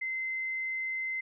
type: tone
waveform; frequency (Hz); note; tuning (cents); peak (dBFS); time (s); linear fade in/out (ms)
sine; 2066; C7; -22; -31; 0.01-1.21; 10
effects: none